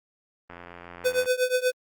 click train, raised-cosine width 0.5 ms, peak -26 dBFS, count 67, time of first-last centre 0.5-1.258 s, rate 87.1 Hz
square tone with tremolo, 504 Hz, B4, 35 cents sharp, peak -19 dBFS, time 1.04-1.72 s, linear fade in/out 20 ms, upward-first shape triangle, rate 8.3 Hz, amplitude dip 95%
effects Opus 24 kbps

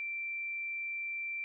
sine tone, 2349 Hz, D7, in tune, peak -35 dBFS, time 0-1.44 s, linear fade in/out 0 ms, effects none

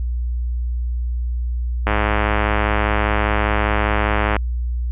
click train, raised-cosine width 0.5 ms, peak -3 dBFS, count 263, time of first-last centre 1.87-4.365 s, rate 105 Hz, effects added 60 Hz sine -19 dBFS peak until 4.91 s + resampled to 8000 Hz

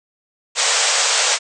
white band-pass noise, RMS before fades -17 dBFS, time 0.55-1.39 s, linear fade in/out 50 ms, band 450 to 8300 Hz, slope 96 dB/octave, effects none

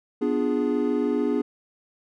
triangle chord, B diminished seventh, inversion none, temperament equal, 246.9 / 293.7 / 349.2 / 415.3 Hz, B3 / D4 / F4 / Ab4, 0 / 0 / 0 / 0 cents, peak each -24 / -24 / -29 / -24 dBFS, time 0.21-1.42 s, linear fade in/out 10 ms, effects none

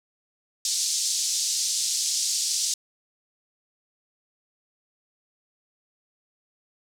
pink band-pass noise, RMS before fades -26 dBFS, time 0.65-2.74 s, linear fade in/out 2 ms, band 4700 to 8100 Hz, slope 24 dB/octave, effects none

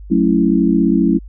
sine chord, F# minor seventh, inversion none, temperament equal, 185 / 220 / 277.2 / 329.6 Hz, F#3 / A3 / C#4 / E4, 0 / 0 / 0 / 0 cents, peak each -16 dBFS, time 0.1-1.19 s, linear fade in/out 20 ms, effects added 50 Hz sine -31 dBFS peak until 1.28 s

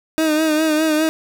30% pulse tone with vibrato, 311.7 Hz, D#4, 3 cents sharp, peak -12 dBFS, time 0.18-1.09 s, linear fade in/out 0 ms, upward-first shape sine, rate 4.9 Hz, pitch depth 45 cents each way, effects none

